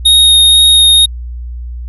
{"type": "tone with vibrato", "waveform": "square", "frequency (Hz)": 3724, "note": "A#7", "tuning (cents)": -2, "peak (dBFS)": -4, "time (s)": [0.05, 1.06], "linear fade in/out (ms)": 10, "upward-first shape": "sine", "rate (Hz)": 2.1, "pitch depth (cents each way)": 8, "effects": ["added 60 Hz sine -20 dBFS peak until 1.88 s"]}